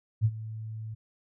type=tone with ADSR envelope; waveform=sine; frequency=110 Hz; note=A2; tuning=in tune; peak=-18 dBFS; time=0.21-0.95 s; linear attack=39 ms; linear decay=52 ms; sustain=-17 dB; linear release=15 ms; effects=none